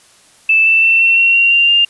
sine tone with pitch steps, 2637 / 2660 / 2683 / 2706 / 2730 / 2754 / 2778 / 2802 Hz, E7 / E7 / E7 / E7 / F7 / F7 / F7 / F7, 0 / +15 / +30 / +45 / -40 / -25 / -10 / +5 cents, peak -7 dBFS, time 0.49-1.85 s, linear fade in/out 5 ms, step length 170 ms, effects white hiss -47 dBFS RMS until 1.89 s + resampled to 24000 Hz

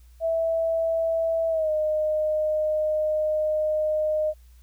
sine tone with pitch glide, 656 to 615.6 Hz, E5 to D#5, -9 to -19 cents, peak -21 dBFS, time 0.2-4.34 s, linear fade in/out 50 ms, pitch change -110 cents, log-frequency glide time 1.49-1.71 s, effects added 60 Hz sine -48 dBFS peak until 4.62 s + white hiss -64 dBFS RMS until 4.62 s

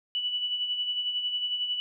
sine tone with tremolo, 2960 Hz, F#7, in tune, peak -25 dBFS, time 0.15-1.8 s, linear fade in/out 0 ms, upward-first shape sine, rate 11 Hz, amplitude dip 50%, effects none

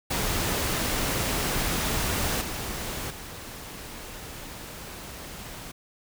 pink noise with level steps, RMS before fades -27 / -33 / -40 dBFS, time 0.1-5.72 s, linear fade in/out 10 ms, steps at 2.41 / 3.1 s, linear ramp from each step 5 ms, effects none

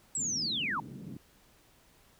sine linear sweep, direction down, 7902 to 850 Hz, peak -30 dBFS, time 0.15-0.8 s, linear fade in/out 2 ms
white band-pass noise, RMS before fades -44 dBFS, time 0.17-1.17 s, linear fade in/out 5 ms, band 130 to 260 Hz, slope 24 dB/octave
effects pink hiss -63 dBFS RMS until 2.19 s

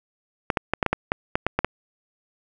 clicks, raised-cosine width 0.5 ms, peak -5 dBFS, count 11, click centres 0.502 / 0.572 / 0.736 / 0.828 / 0.863 / 0.93 / 1.119 / 1.355 / 1.466 / 1.59 / 1.646 s, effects none

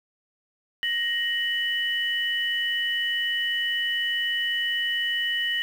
sine tone pair together, 1875 / 2971 Hz, A#6 / F#7, +10 / +6 cents, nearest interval minor sixth, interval 796 cents, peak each -26 dBFS, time 0.83-5.62 s, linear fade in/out 0 ms, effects 8-bit

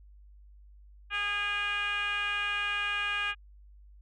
sine tone with frequency modulation, 2043 Hz, C7, 42 cents flat, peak -27 dBFS, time 1.1-3.35 s, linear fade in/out 50 ms, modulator 407 Hz, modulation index 2.1, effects tanh soft clip ceiling -25 dBFS + added 50 Hz sine -51 dBFS peak until 4.01 s

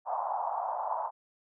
white band-pass noise, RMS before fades -33 dBFS, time 0.05-1.11 s, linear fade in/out 50 ms, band 690 to 980 Hz, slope 48 dB/octave, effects none

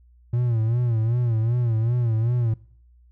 triangle tone with vibrato, 116.54 Hz, A#2, in tune, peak -17 dBFS, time 0.33-2.54 s, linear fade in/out 5 ms, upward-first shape sine, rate 2.6 Hz, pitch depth 100 cents each way, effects noise-tail reverb RT60 0.6 s tail -23 dB re dry + added 60 Hz sine -51 dBFS peak until 3.11 s

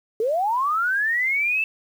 sine linear sweep, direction up, 419.3 to 2664 Hz, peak -19 dBFS, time 0.2-1.64 s, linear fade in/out 2 ms, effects 8-bit

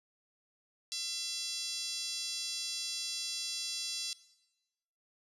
5% pulse tone with high-pass filter, 675 Hz, E5, 41 cents sharp, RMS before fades -38 dBFS, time 0.92-4.13 s, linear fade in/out 0 ms, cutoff 4100 Hz, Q 2, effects noise-tail reverb RT60 1.0 s tail -18 dB re dry + resampled to 32000 Hz

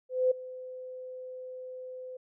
sine tone with ADSR envelope, 510 Hz, C5, 44 cents flat, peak -20 dBFS, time 0.09-2.17 s, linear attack 220 ms, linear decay 9 ms, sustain -19 dB, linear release 6 ms, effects none

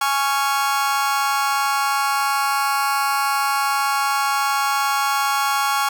40% pulse chord, Db major, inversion second, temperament just, 831.5 / 1108.7 / 1385.9 Hz, Ab5 / Db6 / F6, +2 / 0 / -14 cents, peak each -21 / -21 / -23 dBFS, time 0.01-5.89 s, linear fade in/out 5 ms, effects none

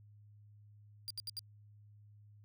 40% pulse tone bursts, 4779 Hz, D8, 29 cents sharp, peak -38 dBFS, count 4, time 1.08-1.392 s, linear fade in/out 0 ms, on 24 ms, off 72 ms, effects added 104 Hz sine -57 dBFS peak until 2.44 s

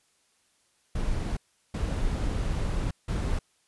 brown noise bursts at uneven times, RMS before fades -28 dBFS, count 3, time 0.95-1.37 / 1.74-2.91 / 3.08-3.39 s, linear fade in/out 5 ms, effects white hiss -68 dBFS RMS until 3.67 s + resampled to 24000 Hz

